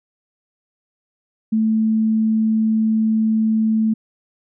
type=tone; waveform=sine; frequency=220 Hz; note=A3; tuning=in tune; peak=-14 dBFS; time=1.52-3.94 s; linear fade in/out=10 ms; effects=none